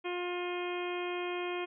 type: harmonic tone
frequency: 355.1 Hz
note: F4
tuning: 29 cents sharp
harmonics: 1 / 2 / 3 / 4 / 5 / 6 / 7 / 8 / 9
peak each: -35 / -42 / -43 / -48 / -50 / -46 / -43 / -53 / -48 dBFS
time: 0.04-1.66 s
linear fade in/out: 20 ms
effects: none